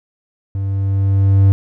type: tone with level ramp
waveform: triangle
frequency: 97.8 Hz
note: G2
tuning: 4 cents flat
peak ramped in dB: -16 to -4 dBFS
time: 0.55-1.52 s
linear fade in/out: 0 ms
effects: none